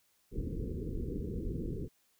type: low-pass noise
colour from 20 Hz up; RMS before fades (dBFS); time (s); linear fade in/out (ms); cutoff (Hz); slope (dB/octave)
pink; -37; 0.31-1.89; 50; 480; 96
effects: white hiss -72 dBFS RMS until 2.19 s